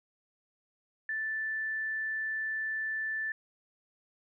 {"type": "tone", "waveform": "sine", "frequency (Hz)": 1760, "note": "A6", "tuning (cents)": 0, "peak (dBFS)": -31, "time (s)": [1.09, 3.32], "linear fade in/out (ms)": 2, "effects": []}